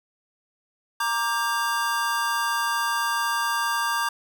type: chord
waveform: square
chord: G minor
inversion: first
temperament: equal with one note detuned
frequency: 932.3 / 1174.7 / 1599.1 Hz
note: Bb5 / D6 / G6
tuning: 0 / 0 / +34 cents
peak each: -28 dBFS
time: 1-4.09 s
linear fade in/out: 5 ms
effects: none